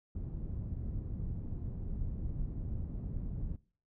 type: low-pass noise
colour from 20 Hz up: pink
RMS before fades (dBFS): -38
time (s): 0.15-3.56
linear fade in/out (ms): 5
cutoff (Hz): 160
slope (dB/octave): 12
effects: noise-tail reverb RT60 0.4 s tail -21 dB re dry